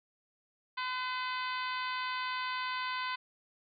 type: harmonic tone with a mistuned harmonic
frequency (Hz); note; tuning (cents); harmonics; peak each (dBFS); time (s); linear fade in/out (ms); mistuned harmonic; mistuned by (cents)
509; C5; -48; 2 / 3 / 4 / 5 / 6 / 7 / 8 / 9; -36 / -40 / -42 / -44 / -46 / -47 / -48 / -49; 0.77-3.16; 10; 3; -17
effects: none